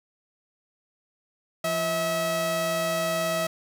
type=tone pair together; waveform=sawtooth; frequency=171.1 / 646 Hz; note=F3 / E5; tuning=-35 / -35 cents; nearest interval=octave + major seventh; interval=2300 cents; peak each=-29 / -21 dBFS; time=1.64-3.47 s; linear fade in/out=5 ms; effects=none